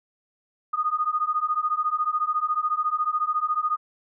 sine beating tone pair, 1227 / 1241 Hz, D#6 / D#6, -25 / -5 cents, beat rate 14 Hz, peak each -25 dBFS, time 0.73-3.77 s, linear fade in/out 10 ms, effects none

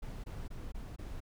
brown noise bursts, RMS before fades -42 dBFS, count 5, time 0.02-1.204 s, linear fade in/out 10 ms, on 220 ms, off 21 ms, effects none

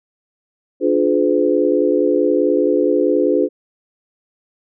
sine chord, D diminished seventh, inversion none, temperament just, 293.7 / 352.4 / 422.9 / 507.5 Hz, D4 / F4 / Ab4 / Cb5, 0 / +16 / +31 / +47 cents, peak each -18 dBFS, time 0.8-3.49 s, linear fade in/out 50 ms, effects none

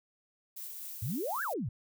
violet noise with tremolo, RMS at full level -42 dBFS, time 0.56-1.54 s, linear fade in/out 10 ms, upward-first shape triangle, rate 4.1 Hz, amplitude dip 25%
sine exponential two-way sweep, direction up then down, 95.6 to 1736 to 95.6 Hz, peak -32 dBFS, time 1.02-1.69 s, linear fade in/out 5 ms, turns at 1.43 s
effects none

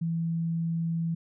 sine tone, 165.8 Hz, E3, 10 cents sharp, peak -26 dBFS, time 0.01-1.15 s, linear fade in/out 10 ms, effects none

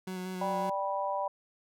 30% pulse tone with vibrato, 184.7 Hz, F#3, 3 cents flat, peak -33 dBFS, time 0.07-0.7 s, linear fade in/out 5 ms, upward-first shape square, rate 5.4 Hz, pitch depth 14 cents each way
sine chord, G major, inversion second, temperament just, 588 / 784 / 980 Hz, D5 / G5 / B5, +2 / 0 / -14 cents, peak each -34 / -35 / -33 dBFS, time 0.41-1.28 s, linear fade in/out 5 ms
effects none

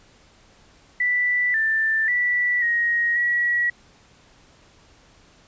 sine tone with pitch steps, 1973 / 1775 / 1960 / 1882 / 1924 Hz, B6 / A6 / B6 / A#6 / B6, -2 / +15 / -14 / +16 / -46 cents, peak -18 dBFS, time 1-3.7 s, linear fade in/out 5 ms, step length 540 ms, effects pink hiss -54 dBFS RMS until 5.47 s + resampled to 16000 Hz

